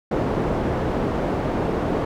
white low-pass noise, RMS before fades -23 dBFS, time 0.11-2.05 s, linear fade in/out 5 ms, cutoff 540 Hz, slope 12 dB/octave, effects none

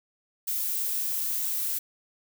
violet noise with high-pass filter sweep, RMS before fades -29 dBFS, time 0.47-1.79 s, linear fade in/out 10 ms, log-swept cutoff 460 to 1300 Hz, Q 1.5, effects none

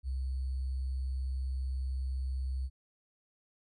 sine tone with sample-and-hold, 65.41 Hz, C2, in tune, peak -31 dBFS, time 0.03-2.7 s, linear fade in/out 50 ms, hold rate 4410 Hz, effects MP3 48 kbps

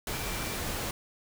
sine tone in noise, 2349 Hz, D7, in tune, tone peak -44 dBFS, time 0.13-0.56 s, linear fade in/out 2 ms, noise pink, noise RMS -34 dBFS, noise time 0.07-0.91 s, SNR -13 dB, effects none

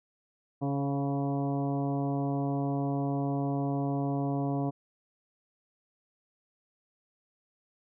harmonic tone with a mistuned harmonic, 140 Hz, C#3, 18 cents sharp, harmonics 1 / 2 / 3 / 4 / 5 / 6 / 7 / 8, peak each -31 / -31 / -39 / -41 / -37 / -49 / -44 / -51 dBFS, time 0.61-4.71 s, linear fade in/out 20 ms, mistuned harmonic 4, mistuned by -20 cents, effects none

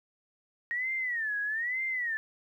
sine tone with vibrato, 1864.7 Hz, A#6, in tune, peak -29 dBFS, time 0.71-2.17 s, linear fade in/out 0 ms, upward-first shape sine, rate 1.1 Hz, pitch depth 200 cents each way, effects 11-bit

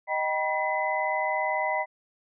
sine tone cluster, 621 / 775 / 967 / 2019 Hz, D#5 / G5 / B5 / B6, -3 / -20 / -37 / +38 cents, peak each -30 dBFS, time 0.07-1.86 s, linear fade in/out 50 ms, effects none

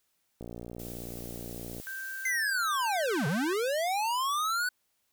click train, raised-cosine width 2 ms, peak -28 dBFS, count 83, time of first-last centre 0.41-1.8 s, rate 59 Hz
blue noise, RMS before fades -46 dBFS, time 0.79-2.31 s, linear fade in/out 5 ms
sine tone with pitch glide, 1568 to 1545.5 Hz, G6 to G6, 0 to -25 cents, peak -36 dBFS, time 1.87-3.53 s, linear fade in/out 0 ms, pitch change -25 cents, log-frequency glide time 2.92-2.99 s
square linear two-way sweep, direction down then up, 2093 to 130.81 to 1505 Hz, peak -28 dBFS, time 2.25-4.69 s, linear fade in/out 5 ms, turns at 3.27 s
effects white hiss -75 dBFS RMS until 5.12 s

